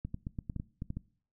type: clicks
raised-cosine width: 5 ms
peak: -24 dBFS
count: 10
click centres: 0.05 / 0.144 / 0.269 / 0.388 / 0.498 / 0.563 / 0.599 / 0.821 / 0.904 / 0.97 s
effects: noise-tail reverb RT60 0.5 s tail -21 dB re dry